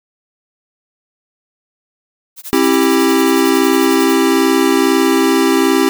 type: noise with tremolo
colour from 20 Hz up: blue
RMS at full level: -26 dBFS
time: 2.36-4.19 s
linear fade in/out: 50 ms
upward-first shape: sine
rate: 11 Hz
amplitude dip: 100%
type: chord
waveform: square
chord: C major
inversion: none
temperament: equal with one note detuned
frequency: 268.1 / 329.6 / 392 Hz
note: C4 / E4 / G4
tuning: +42 / 0 / 0 cents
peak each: -15 dBFS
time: 2.53-5.89 s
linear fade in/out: 0 ms
effects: none